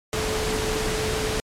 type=tone in noise; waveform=sine; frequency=434.2 Hz; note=A4; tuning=23 cents flat; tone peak=-27 dBFS; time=0.13-1.4 s; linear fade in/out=0 ms; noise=pink; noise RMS=-26 dBFS; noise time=0.13-1.4 s; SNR=-4 dB; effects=low-pass 9000 Hz 12 dB/octave + MP3 96 kbps